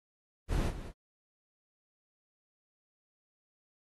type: noise with echo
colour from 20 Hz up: brown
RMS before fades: -30 dBFS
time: 0.48-0.73 s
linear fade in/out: 50 ms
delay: 200 ms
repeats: 1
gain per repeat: -12 dB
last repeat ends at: 0.93 s
effects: AAC 32 kbps